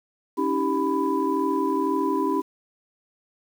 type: tone cluster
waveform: sine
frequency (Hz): 277.5 / 319.5 / 391.6 / 995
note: C#4 / D#4 / G4 / B5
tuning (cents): +2 / +46 / -2 / +13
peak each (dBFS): -26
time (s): 0.37-2.42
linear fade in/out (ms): 20
effects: tanh soft clip ceiling -10 dBFS + 8-bit